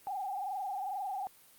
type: tone with frequency modulation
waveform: sine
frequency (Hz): 784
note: G5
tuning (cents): 0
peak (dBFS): -34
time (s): 0.07-1.27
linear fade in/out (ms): 0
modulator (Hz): 22.3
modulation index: 1.9
effects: white hiss -60 dBFS RMS until 1.58 s + Opus 32 kbps